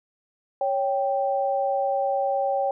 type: tone pair together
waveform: sine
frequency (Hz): 554.4 / 784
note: C#5 / G5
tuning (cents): 0 / 0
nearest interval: tritone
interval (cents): 600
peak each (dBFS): -24 / -24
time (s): 0.61-2.71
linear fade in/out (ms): 2
effects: none